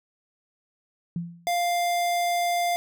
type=tone with exponential decay; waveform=sine; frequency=170.8 Hz; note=F3; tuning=38 cents flat; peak=-24 dBFS; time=1.16-1.54 s; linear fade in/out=2 ms; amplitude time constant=82 ms
type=tone; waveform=square; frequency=698.5 Hz; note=F5; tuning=in tune; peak=-23 dBFS; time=1.47-2.76 s; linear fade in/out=0 ms
effects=none